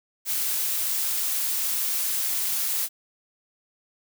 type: noise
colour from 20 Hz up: blue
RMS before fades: -26 dBFS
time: 0.25-2.89 s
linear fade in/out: 50 ms
effects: none